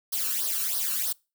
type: noise with flanger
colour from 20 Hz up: blue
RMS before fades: -28 dBFS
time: 0.12-1.13 s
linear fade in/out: 10 ms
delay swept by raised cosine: 0.2 to 0.74 ms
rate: 3.1 Hz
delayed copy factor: +0.75
effects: noise-tail reverb RT60 0.3 s tail -26 dB re dry